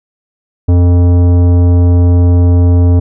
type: tone with tanh clipping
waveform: triangle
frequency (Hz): 87.9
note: F2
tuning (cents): +12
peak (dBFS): -6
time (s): 0.68-3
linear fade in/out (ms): 10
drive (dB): 18
effects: none